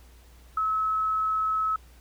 sine tone with ADSR envelope, 1292 Hz, E6, 35 cents flat, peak -21 dBFS, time 0.57-1.76 s, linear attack 5 ms, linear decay 6 ms, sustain -2 dB, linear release 3 ms, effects added 60 Hz sine -50 dBFS peak until 2 s + pink hiss -58 dBFS RMS until 2 s

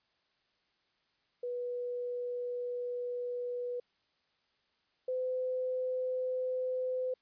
sine tone pair in turn, 489.5 / 509.9 Hz, B4 / C5, -15 / -45 cents, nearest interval minor second, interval 70 cents, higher second, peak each -34 / -31 dBFS, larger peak second, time 1.43-3.8 / 5.08-7.14 s, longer first, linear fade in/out 5 ms, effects white hiss -75 dBFS RMS until 7.21 s + resampled to 11025 Hz

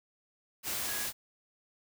sine tone in noise, 1661.2 Hz, G#6, in tune, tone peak -42 dBFS, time 0.85-1.08 s, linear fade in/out 50 ms, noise white, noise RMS -35 dBFS, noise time 0.63-1.13 s, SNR -10 dB, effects none

